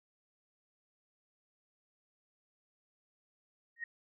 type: tone with exponential growth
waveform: sine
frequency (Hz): 1868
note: A#6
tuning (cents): +3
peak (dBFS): -33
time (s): 3.76-3.84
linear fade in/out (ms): 5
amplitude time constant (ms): 17
effects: none